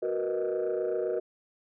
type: chord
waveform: sine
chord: B major seventh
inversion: second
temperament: equal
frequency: 370 / 466.2 / 493.9 / 622.3 Hz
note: F#4 / A#4 / B4 / D#5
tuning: 0 / 0 / 0 / 0 cents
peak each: -30 / -30 / -34 / -33 dBFS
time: 0.02-1.2 s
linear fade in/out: 10 ms
effects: tanh soft clip ceiling -22 dBFS